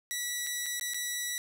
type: tone with dropouts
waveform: 10% pulse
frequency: 1949 Hz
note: B6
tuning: 23 cents flat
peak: -23 dBFS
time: 0.11-1.38 s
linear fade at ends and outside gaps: 0 ms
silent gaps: 0.466-0.47 / 0.66-0.664 / 0.797-0.811 / 0.936-0.944 s
effects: none